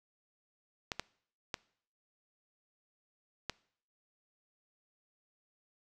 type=clicks; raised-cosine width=0.2 ms; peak=-17 dBFS; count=4; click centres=0.918 / 0.996 / 1.542 / 3.497 s; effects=noise-tail reverb RT60 0.6 s tail -23 dB re dry